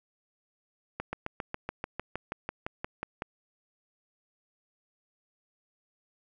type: slowing click train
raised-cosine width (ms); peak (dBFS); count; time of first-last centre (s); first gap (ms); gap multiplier
0.5; -18; 15; 1-3.221; 130; 1.03
effects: none

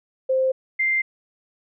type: tone pair in turn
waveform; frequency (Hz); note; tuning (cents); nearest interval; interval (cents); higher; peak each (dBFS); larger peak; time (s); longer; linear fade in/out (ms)
sine; 523.3 / 2093; C5 / C7; 0 / 0; 2 octaves; 2400; second; -17 / -18; first; 0.29-0.52 / 0.79-1.02; neither; 10
effects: none

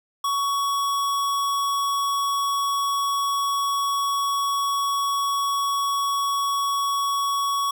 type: tone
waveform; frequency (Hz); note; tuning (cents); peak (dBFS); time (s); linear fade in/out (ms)
square; 1120; C#6; +18; -22; 0.24-7.71; 5
effects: none

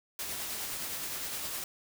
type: noise with tremolo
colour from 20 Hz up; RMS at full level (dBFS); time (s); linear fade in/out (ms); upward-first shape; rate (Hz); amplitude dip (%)
white; -36; 0.19-1.64; 2; triangle; 9.7; 30
effects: none

